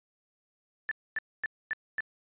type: tone bursts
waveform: sine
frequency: 1760 Hz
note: A6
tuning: in tune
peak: -28 dBFS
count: 5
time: 0.89-2.005 s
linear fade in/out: 0 ms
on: 23 ms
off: 250 ms
effects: resampled to 8000 Hz